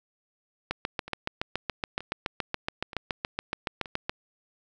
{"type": "two click trains", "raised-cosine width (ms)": 0.3, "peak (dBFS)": [-12, -24], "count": [25, 4], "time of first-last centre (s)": [[0.71, 4.095], [1.08, 3.858]], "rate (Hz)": [7.09, 1.08], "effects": []}